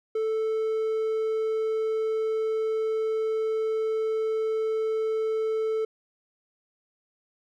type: tone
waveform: triangle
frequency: 440 Hz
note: A4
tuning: in tune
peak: -22 dBFS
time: 0.15-5.85 s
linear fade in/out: 5 ms
effects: none